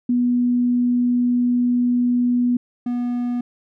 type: tone pair in turn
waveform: sine / triangle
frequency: 244.5 / 243.3 Hz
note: B3 / B3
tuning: -17 / -26 cents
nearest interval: unison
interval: 9 cents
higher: first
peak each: -15 / -18 dBFS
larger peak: first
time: 0.09-2.57 / 2.86-3.41 s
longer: first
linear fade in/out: 5 ms
effects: none